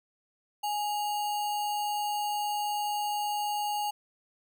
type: tone with sample-and-hold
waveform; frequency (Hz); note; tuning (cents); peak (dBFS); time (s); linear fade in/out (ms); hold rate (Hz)
sine; 830.6; G#5; 0; -28; 0.63-3.91; 10; 3675
effects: none